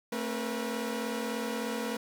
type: tone cluster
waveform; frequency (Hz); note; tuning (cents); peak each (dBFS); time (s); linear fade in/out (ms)
sawtooth; 223.7 / 267 / 483.8; A3 / C4 / B4; +29 / +35 / -36; -31 / -35 / -32; 0.12-1.97; 5
effects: none